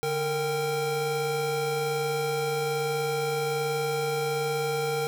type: tone cluster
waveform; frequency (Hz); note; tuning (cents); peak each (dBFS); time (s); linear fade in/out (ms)
square; 146.9 / 461.9 / 790; D3 / A#4 / G5; +1 / -16 / +13; -35 / -28 / -34; 0.03-5.07; 0
effects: none